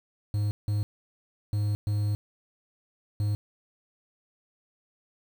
triangle tone bursts at uneven times, 103.83 Hz, G#2, in tune, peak -22 dBFS, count 5, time 0.34-0.51 / 0.68-0.83 / 1.53-1.75 / 1.87-2.15 / 3.2-3.35 s, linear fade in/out 0 ms, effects 8-bit

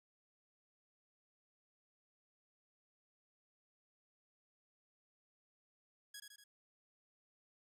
10% pulse tone with echo, 1661.2 Hz, G#6, in tune, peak -40 dBFS, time 6.14-6.2 s, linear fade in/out 5 ms, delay 80 ms, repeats 3, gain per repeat -4 dB, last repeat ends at 6.44 s, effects none

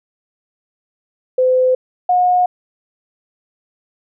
sine tone pair in turn, 511 / 722.7 Hz, C5 / F#5, -41 / -41 cents, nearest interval tritone, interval 600 cents, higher second, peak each -10 / -10 dBFS, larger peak neither, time 1.38-1.75 / 2.09-2.46 s, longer neither, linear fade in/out 5 ms, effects none

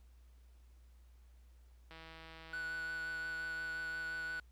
click train, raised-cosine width 0.3 ms, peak -37 dBFS, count 404, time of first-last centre 1.91-4.398 s, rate 162 Hz
triangle tone with vibrato, 1480 Hz, F#6, in tune, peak -37 dBFS, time 2.53-4.4 s, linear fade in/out 5 ms, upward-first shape triangle, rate 5.7 Hz, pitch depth 16 cents each way
effects added 60 Hz sine -58 dBFS peak until 4.51 s + pink hiss -75 dBFS RMS until 4.51 s

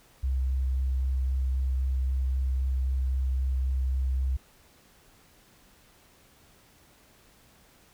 sine tone with vibrato, 65.41 Hz, C2, in tune, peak -23 dBFS, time 0.23-4.37 s, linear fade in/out 10 ms, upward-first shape sine, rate 3.8 Hz, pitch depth 12 cents each way, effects tanh soft clip ceiling -20 dBFS + pink hiss -59 dBFS RMS until 7.93 s

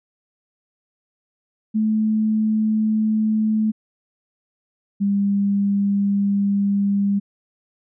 sine tone pair in turn, 216.8 / 200.3 Hz, A3 / G3, -25 / +38 cents, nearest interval minor second, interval 137 cents, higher first, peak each -16 dBFS, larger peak neither, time 1.74-3.72 / 5-7.2 s, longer second, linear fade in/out 20 ms, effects none

